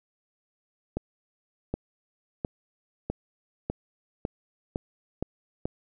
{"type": "accelerating click train", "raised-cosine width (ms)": 2, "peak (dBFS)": -15, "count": 9, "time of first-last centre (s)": [0.97, 5.655], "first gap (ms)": 770, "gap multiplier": 0.92, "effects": []}